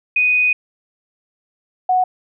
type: tone pair in turn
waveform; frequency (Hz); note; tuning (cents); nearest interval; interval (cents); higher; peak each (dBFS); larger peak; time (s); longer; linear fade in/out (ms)
sine; 2489 / 738; D#7 / F#5; 0 / -5; octave + major sixth; 2105; first; -12; neither; 0.16-0.53 / 1.89-2.04; first; 5
effects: none